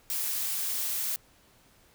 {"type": "noise", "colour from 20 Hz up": "blue", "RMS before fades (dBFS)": -31, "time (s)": [0.1, 1.16], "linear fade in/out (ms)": 0, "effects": ["pink hiss -61 dBFS RMS until 1.94 s"]}